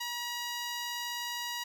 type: tone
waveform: 10% pulse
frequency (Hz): 959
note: A#5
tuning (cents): +49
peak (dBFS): -26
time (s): 0-1.64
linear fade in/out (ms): 10
effects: none